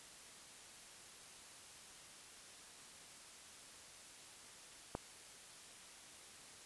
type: click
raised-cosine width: 1 ms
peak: -25 dBFS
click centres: 4.951 s
effects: white hiss -57 dBFS RMS until 6.65 s + resampled to 24000 Hz